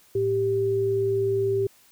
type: tone pair together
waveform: sine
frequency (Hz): 110 / 392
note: A2 / G4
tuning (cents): 0 / 0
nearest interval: octave + minor seventh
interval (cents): 2200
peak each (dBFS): -30 / -21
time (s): 0.15-1.67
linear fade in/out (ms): 5
effects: white hiss -57 dBFS RMS until 1.91 s